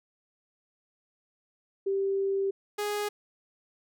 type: tone pair in turn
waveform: sine / sawtooth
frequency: 391.4 / 414.7 Hz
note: G4 / G#4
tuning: -3 / -3 cents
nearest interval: minor second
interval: 100 cents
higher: second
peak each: -25 dBFS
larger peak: neither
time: 1.86-2.51 / 2.78-3.09 s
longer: first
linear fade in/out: 10 ms
effects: none